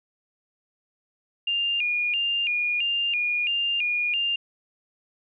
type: tone with vibrato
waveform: sine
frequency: 2612 Hz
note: E7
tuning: 17 cents flat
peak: -22 dBFS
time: 1.47-4.36 s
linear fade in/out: 5 ms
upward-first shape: square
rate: 1.5 Hz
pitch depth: 120 cents each way
effects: none